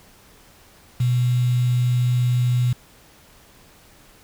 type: tone with quantisation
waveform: sine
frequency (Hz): 123.47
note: B2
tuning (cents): 0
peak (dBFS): -16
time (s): 1-2.73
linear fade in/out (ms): 5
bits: 6
effects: pink hiss -51 dBFS RMS until 4.23 s